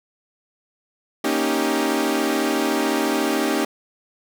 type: chord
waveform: sawtooth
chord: Eb dominant seventh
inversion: second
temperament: equal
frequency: 233.1 / 277.2 / 311.1 / 392 Hz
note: Bb3 / Db4 / Eb4 / G4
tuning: 0 / 0 / 0 / 0 cents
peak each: -23 / -20 / -20 / -21 dBFS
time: 1.24-3.65 s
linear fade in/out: 5 ms
effects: none